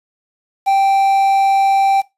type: tone with quantisation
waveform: triangle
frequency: 783 Hz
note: G5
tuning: 2 cents flat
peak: -8 dBFS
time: 0.66-2.02 s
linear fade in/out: 20 ms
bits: 6
effects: noise-tail reverb RT60 0.2 s tail -18 dB re dry + resampled to 32000 Hz